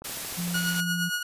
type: click train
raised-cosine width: 1 ms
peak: -28 dBFS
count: 8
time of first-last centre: 0.02-0.554 s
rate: 13.1 Hz
type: noise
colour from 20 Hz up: white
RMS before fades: -34 dBFS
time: 0.04-0.81 s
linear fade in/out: 10 ms
type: tone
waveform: sine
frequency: 174.2 Hz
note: F3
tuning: 4 cents flat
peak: -28 dBFS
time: 0.37-1.1 s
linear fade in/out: 20 ms
type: tone with tremolo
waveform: sawtooth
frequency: 1450 Hz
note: F#6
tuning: 35 cents flat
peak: -21 dBFS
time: 0.54-1.23 s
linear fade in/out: 5 ms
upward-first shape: triangle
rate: 8.7 Hz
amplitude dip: 60%
effects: resampled to 32000 Hz